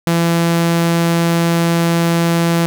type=tone; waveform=sawtooth; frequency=168.5 Hz; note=E3; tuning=38 cents sharp; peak=-8 dBFS; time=0.07-2.66 s; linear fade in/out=0 ms; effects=none